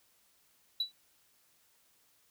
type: tone with exponential decay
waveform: sine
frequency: 3938 Hz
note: B7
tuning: 6 cents flat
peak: -24 dBFS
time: 0.8-0.92 s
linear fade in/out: 5 ms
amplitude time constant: 25 ms
effects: tanh soft clip ceiling -26 dBFS + white hiss -69 dBFS RMS until 2.3 s